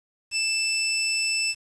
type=tone; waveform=20% pulse; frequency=2644 Hz; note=E7; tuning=5 cents sharp; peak=-18 dBFS; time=0.31-1.55 s; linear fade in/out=50 ms; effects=resampled to 22050 Hz + 8-bit